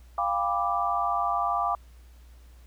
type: chord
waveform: sine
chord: G dominant seventh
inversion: third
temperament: equal with one note detuned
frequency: 698.5 / 799.1 / 987.8 / 1174.7 Hz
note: F5 / G5 / B5 / D6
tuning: 0 / +33 / 0 / 0 cents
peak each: -29 / -30 / -33 / -27 dBFS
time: 0.18-1.75 s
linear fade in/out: 2 ms
effects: added 60 Hz sine -48 dBFS peak until 2.66 s + pink hiss -62 dBFS RMS until 2.66 s